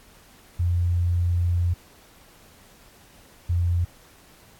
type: tone pair in turn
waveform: sine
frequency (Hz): 87.31 / 86.92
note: F2 / F2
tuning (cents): 0 / -8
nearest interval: unison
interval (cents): 8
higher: first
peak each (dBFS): -19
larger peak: neither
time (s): 0.59-1.74 / 3.49-3.85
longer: first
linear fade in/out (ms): 10
effects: pink hiss -53 dBFS RMS until 4.59 s + AAC 64 kbps